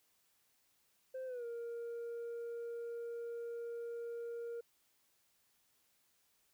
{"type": "tone with pitch glide", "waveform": "sine", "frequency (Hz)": [520, 468.7], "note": ["C5", "A#4"], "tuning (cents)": [-11, 9], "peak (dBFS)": -38, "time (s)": [1.14, 4.61], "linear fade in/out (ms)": 10, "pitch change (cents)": -180, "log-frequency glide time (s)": [1.26, 1.45], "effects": ["tanh soft clip ceiling -40 dBFS", "white hiss -75 dBFS RMS until 6.53 s"]}